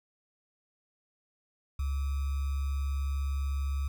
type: tone with sample-and-hold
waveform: sine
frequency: 69.3 Hz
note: C#2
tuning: in tune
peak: -28 dBFS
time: 1.79-3.88 s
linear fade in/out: 5 ms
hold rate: 1225 Hz
effects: none